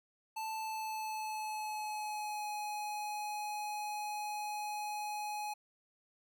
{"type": "tone with pitch glide", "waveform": "square", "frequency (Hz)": [880, 839.3], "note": ["A5", "G#5"], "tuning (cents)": [0, 18], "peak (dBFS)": -38, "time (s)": [0.36, 5.54], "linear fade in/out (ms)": 10, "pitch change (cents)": -82, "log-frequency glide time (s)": [0.53, 2.48], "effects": []}